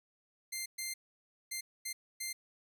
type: tone bursts at uneven times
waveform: 10% pulse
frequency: 2093 Hz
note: C7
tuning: in tune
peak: -28 dBFS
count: 5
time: 0.52-0.66 / 0.78-0.94 / 1.51-1.61 / 1.85-1.93 / 2.2-2.33 s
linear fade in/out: 10 ms
effects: none